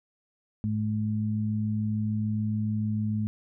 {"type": "tone pair together", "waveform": "sine", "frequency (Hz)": [107.2, 214], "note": ["A2", "A3"], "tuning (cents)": [-45, -48], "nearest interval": "octave", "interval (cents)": 1197, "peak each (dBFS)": -28, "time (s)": [0.64, 3.27], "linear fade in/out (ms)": 0, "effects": []}